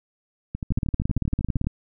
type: two click trains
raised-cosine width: 5 ms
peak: -16 / -11 dBFS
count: 15 / 18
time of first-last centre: 0.55-1.644 / 0.72-1.67 s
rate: 12.8 / 17.9 Hz
effects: none